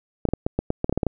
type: clicks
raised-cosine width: 2 ms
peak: -8 dBFS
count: 12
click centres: 0.253 / 0.288 / 0.336 / 0.465 / 0.59 / 0.704 / 0.844 / 0.895 / 0.926 / 0.976 / 1.032 / 1.067 s
effects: none